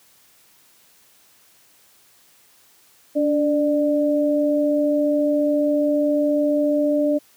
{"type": "tone pair together", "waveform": "sine", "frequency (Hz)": [290.5, 595], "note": ["D4", "D5"], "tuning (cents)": [-19, 22], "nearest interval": "octave", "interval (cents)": 1241, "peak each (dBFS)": -19, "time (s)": [3.15, 7.19], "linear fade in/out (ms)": 20, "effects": ["white hiss -55 dBFS RMS until 7.36 s", "high-pass 80 Hz 12 dB/octave"]}